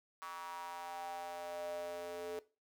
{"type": "tone with high-pass filter sweep", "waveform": "square", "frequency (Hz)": 87, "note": "F2", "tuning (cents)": -6, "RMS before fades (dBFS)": -44, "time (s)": [0.22, 2.39], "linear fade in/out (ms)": 0, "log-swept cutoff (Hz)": [1100, 460], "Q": 6.3, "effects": ["noise-tail reverb RT60 0.3 s tail -18 dB re dry"]}